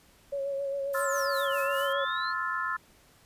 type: tone with vibrato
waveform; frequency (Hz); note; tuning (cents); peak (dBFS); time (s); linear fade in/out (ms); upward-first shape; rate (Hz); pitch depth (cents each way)
sine; 554.4; C#5; 0; -29; 0.32-2.05; 10; sine; 7.4; 28
type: noise with tremolo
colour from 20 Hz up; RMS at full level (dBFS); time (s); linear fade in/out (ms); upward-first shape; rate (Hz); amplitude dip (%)
violet; -38; 0.93-1.93; 5; triangle; 4.9; 70
type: chord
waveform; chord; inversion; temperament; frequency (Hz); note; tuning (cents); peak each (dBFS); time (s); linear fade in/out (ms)
sine; F major seventh; second; just; 1047.7 / 1309.6 / 1396.9 / 1746.1; C6 / E6 / F6 / A6; +2 / -12 / 0 / -14; -34; 0.94-2.77; 10
type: exponential two-way sweep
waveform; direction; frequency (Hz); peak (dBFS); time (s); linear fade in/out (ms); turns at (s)
sine; down then up; 9300 to 2535 to 4305; -37; 0.97-2.34; 50; 1.59
effects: pink hiss -60 dBFS RMS until 3.25 s + resampled to 32000 Hz